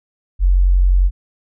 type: tone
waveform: sine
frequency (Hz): 45.58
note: F#1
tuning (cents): -25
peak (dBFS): -9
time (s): 0.39-1.11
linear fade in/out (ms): 50
effects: none